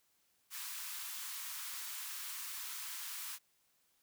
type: high-pass noise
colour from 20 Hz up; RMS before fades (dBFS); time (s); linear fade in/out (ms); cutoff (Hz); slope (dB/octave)
white; -44; 0.5-3.39; 50; 930; 48
effects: white hiss -75 dBFS RMS until 4.02 s